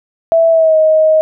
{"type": "tone with pitch glide", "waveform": "sine", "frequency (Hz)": [659.3, 628.1], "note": ["E5", "D#5"], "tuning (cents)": [0, 16], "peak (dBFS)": -6, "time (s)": [0.32, 1.21], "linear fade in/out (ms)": 0, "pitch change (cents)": -84, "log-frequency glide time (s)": [0.5, 0.77], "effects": []}